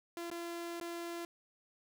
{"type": "tone with dropouts", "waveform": "sawtooth", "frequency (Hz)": 341.3, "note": "F4", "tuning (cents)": -40, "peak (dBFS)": -36, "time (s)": [0.17, 1.25], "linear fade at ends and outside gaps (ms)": 1, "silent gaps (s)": [[0.301, 0.314], [0.8, 0.811]], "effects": []}